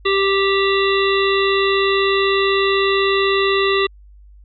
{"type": "harmonic tone", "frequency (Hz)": 392, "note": "G4", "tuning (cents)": 0, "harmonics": [1, 3, 5, 7, 9, 10], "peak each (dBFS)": [-16, -21, -23, -24, -26, -26], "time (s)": [0.05, 3.87], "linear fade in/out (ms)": 10, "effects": ["added 50 Hz sine -41 dBFS peak until 4.44 s"]}